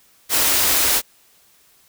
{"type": "band-stop noise", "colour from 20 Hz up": "white", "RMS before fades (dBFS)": -17, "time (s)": [0.29, 1.02], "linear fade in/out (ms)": 50, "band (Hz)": [110, 220], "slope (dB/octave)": 48, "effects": ["white hiss -55 dBFS RMS until 1.88 s"]}